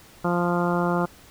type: harmonic tone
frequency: 174.61 Hz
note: F3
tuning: in tune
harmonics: 1 / 2 / 3 / 4 / 5 / 6 / 7 / 8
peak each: -24 / -27 / -29 / -30 / -31 / -32 / -32 / -33 dBFS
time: 0.24-1.06 s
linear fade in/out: 10 ms
effects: pink hiss -50 dBFS RMS until 1.3 s